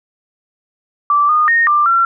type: tone with pitch steps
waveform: sine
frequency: 1166 / 1225 / 1850 / 1186 / 1361 Hz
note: D6 / D#6 / A#6 / D6 / F6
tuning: -13 / -27 / -14 / +17 / -45 cents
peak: -9 dBFS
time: 1.1-2.05 s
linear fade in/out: 2 ms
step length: 190 ms
effects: none